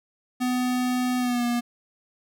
square tone with pitch glide, 250.3 to 239.8 Hz, B3 to A#3, +23 to +49 cents, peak -23 dBFS, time 0.4-1.61 s, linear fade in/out 20 ms, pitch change -74 cents, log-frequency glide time 1.18-1.45 s, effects none

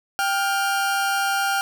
40% pulse tone pair together, 787 / 1407.1 Hz, G5 / F6, +7 / +13 cents, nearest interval minor seventh, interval 1006 cents, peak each -22 dBFS, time 0.19-1.61 s, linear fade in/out 0 ms, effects 8-bit

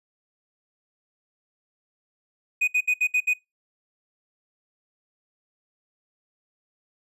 triangle tone bursts, 2489 Hz, D#7, in tune, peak -17 dBFS, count 6, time 2.61-3.337 s, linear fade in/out 10 ms, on 67 ms, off 65 ms, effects noise-tail reverb RT60 0.2 s tail -22 dB re dry + resampled to 32000 Hz

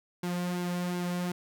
sawtooth tone with flanger, 177.4 Hz, F3, 27 cents sharp, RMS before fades -32 dBFS, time 0.23-1.32 s, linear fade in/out 5 ms, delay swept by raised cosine 1.6 to 3.3 ms, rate 2.7 Hz, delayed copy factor -0.55, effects none

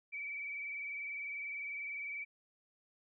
sine tone with vibrato, 2294 Hz, D7, 41 cents flat, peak -39 dBFS, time 0.12-2.25 s, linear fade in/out 20 ms, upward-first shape sine, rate 20 Hz, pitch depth 43 cents each way, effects none

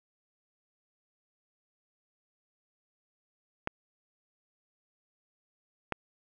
clicks, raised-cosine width 0.5 ms, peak -15 dBFS, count 2, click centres 3.674 / 5.923 s, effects none

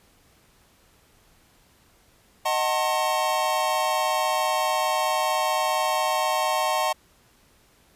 square chord, D# diminished seventh, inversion none, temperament just, 622.3 / 746.7 / 896 / 1075.3 Hz, D#5 / F#5 / A5 / C6, 0 / +16 / +31 / +47 cents, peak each -28 dBFS, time 2.45-6.93 s, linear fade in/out 10 ms, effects pink hiss -59 dBFS RMS until 7.95 s + resampled to 32000 Hz

